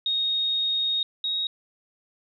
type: tone pair in turn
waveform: sine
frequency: 3729 / 3777 Hz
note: A#7 / A#7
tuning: 0 / +22 cents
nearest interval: unison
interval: 22 cents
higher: second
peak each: -22 / -24 dBFS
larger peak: first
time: 0.06-1.03 / 1.24-1.47 s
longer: first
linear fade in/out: 2 ms
effects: none